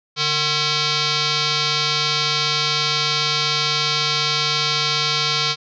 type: tone with frequency modulation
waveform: sine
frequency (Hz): 458.6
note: A#4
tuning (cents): -28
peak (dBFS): -17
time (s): 0.16-5.56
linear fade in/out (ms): 50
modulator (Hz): 604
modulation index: 8
effects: none